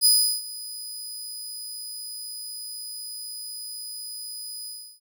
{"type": "tone with ADSR envelope", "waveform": "20% pulse", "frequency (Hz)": 4978, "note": "D#8", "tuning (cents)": 0, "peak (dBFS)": -8, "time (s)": [0.01, 5], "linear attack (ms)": 43, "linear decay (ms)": 360, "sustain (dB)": -20, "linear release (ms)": 330, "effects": []}